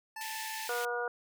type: tone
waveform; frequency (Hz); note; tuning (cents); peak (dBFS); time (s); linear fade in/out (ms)
25% pulse; 880; A5; 0; -36; 0.16-0.68; 5
type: high-pass noise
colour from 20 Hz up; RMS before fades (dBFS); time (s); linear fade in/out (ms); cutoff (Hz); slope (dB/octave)
pink; -42; 0.21-0.85; 0; 1700; 96
type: harmonic tone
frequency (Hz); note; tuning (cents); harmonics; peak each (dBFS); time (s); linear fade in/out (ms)
240.8; B3; -44; 2 / 3 / 4 / 5 / 6; -35 / -39 / -42 / -43 / -36; 0.69-1.08; 2
effects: none